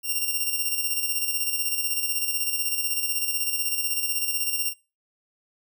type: tone with tremolo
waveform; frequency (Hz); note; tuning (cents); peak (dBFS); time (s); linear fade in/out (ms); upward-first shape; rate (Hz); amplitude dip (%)
5% pulse; 2775; F7; -12; -13; 0.03-4.74; 50; square; 16; 45
effects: noise-tail reverb RT60 0.3 s tail -24 dB re dry